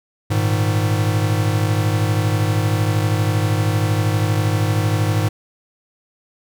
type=chord; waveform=square; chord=Ab suspended second; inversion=none; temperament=equal; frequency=103.83 / 116.54 / 155.56 Hz; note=Ab2 / Bb2 / Eb3; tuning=0 / 0 / 0 cents; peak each=-18 / -24 / -24 dBFS; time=0.3-5.29 s; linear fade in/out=10 ms; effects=none